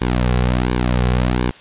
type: tone with flanger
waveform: sawtooth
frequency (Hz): 61.74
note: B1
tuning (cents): 0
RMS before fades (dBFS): -17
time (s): 0.01-1.51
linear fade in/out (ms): 5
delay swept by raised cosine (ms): 1.5 to 3.3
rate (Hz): 1.4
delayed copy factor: -0.7
effects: white hiss -42 dBFS RMS until 1.6 s + resampled to 8000 Hz